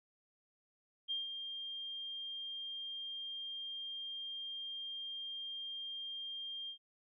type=tone with ADSR envelope; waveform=sine; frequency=3200 Hz; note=G7; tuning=35 cents sharp; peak=-34 dBFS; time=1.08-6.78 s; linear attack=29 ms; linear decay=160 ms; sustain=-7 dB; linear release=89 ms; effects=none